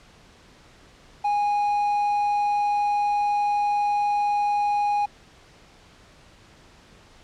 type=tone with quantisation; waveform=triangle; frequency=824 Hz; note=G#5; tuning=14 cents flat; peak=-18 dBFS; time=1.24-5.06 s; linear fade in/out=10 ms; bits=8; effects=pink hiss -52 dBFS RMS until 7.23 s + low-pass 6000 Hz 12 dB/octave